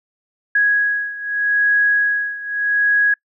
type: beating tone pair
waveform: sine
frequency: 1661.2 / 1662.01 Hz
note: G#6 / G#6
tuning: 0 / +1 cents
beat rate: 0.81 Hz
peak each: -16 / -19 dBFS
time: 0.55-3.14 s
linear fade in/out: 5 ms
effects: noise-tail reverb RT60 0.1 s tail -26 dB re dry